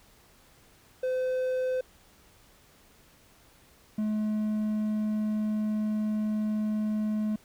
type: tone pair in turn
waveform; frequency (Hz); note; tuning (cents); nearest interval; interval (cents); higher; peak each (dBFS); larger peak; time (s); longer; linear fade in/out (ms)
triangle; 512 / 213.7; C5 / G#3; -38 / +50; octave + minor third; 1512; first; -24; neither; 1.03-1.81 / 3.98-7.36; second; 5
effects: pink hiss -59 dBFS RMS until 7.44 s